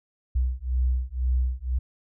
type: beating tone pair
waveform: sine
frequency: 62 / 64 Hz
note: B1 / C2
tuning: +7 / -38 cents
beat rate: 2 Hz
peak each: -25 dBFS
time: 0.35-1.79 s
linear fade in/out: 10 ms
effects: none